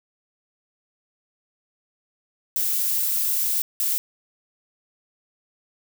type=noise bursts at uneven times; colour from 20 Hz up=violet; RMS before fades=-23 dBFS; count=2; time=2.56-3.62 / 3.8-3.98 s; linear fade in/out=0 ms; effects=none